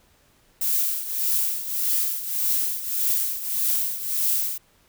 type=noise with tremolo; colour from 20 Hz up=violet; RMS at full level=-21 dBFS; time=0.61-4.58 s; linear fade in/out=5 ms; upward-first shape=triangle; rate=1.7 Hz; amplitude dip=75%; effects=pink hiss -60 dBFS RMS until 4.88 s